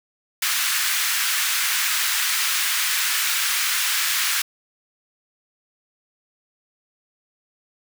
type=high-pass noise; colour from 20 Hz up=pink; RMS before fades=-22 dBFS; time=0.42-4.42 s; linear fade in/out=5 ms; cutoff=1400 Hz; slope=24 dB/octave; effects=none